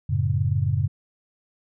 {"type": "chord", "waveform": "sine", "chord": "F# minor", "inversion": "none", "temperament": "just", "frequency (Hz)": [92.5, 111, 138.75], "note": ["F#2", "A2", "C#3"], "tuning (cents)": [0, 16, 2], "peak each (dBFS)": -24, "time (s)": [0.09, 0.88], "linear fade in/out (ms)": 10, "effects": []}